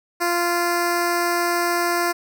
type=tone with notch filter; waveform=10% pulse; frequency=346.9 Hz; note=F4; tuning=12 cents flat; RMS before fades=-21 dBFS; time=0.2-2.13 s; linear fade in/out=20 ms; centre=3100 Hz; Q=1.6; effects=none